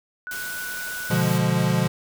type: tone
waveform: sine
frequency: 1480 Hz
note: F#6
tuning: in tune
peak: -30 dBFS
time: 0.27-1.21 s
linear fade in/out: 0 ms
type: noise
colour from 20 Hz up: white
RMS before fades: -35 dBFS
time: 0.31-1.38 s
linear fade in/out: 2 ms
type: chord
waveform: square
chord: B diminished seventh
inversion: none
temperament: equal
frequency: 123.47 / 146.83 / 174.61 / 207.7 Hz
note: B2 / D3 / F3 / Ab3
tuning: 0 / 0 / 0 / 0 cents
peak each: -25 / -26 / -23 / -29 dBFS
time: 1.1-1.88 s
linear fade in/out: 10 ms
effects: none